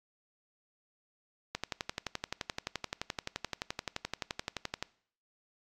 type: click train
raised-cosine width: 0.2 ms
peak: -16 dBFS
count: 39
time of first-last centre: 1.55-4.826 s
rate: 11.6 Hz
effects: noise-tail reverb RT60 0.6 s tail -23 dB re dry + AAC 64 kbps